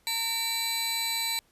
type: tone cluster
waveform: sawtooth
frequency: 913 / 2304 / 3997 Hz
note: A#5 / D7 / B7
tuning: -36 / -34 / +20 cents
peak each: -33 / -30 / -26 dBFS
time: 0.07-1.39 s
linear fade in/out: 0 ms
effects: pink hiss -66 dBFS RMS until 1.51 s + resampled to 32000 Hz